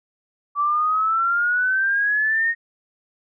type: exponential sweep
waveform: sine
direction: up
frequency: 1151 to 1864.7 Hz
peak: -17 dBFS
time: 0.55-2.55 s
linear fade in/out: 50 ms
effects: none